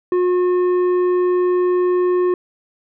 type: tone with tanh clipping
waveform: sine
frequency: 360 Hz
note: F#4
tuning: 47 cents flat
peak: -15 dBFS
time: 0.12-2.34 s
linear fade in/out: 2 ms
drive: 8 dB
effects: none